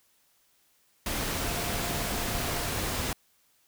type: tone in noise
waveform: sine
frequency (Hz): 698.5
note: F5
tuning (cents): 0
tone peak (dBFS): -41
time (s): 1.41-2.7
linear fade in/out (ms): 2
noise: pink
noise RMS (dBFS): -31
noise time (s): 1.06-3.13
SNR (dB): -13
effects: white hiss -67 dBFS RMS until 3.67 s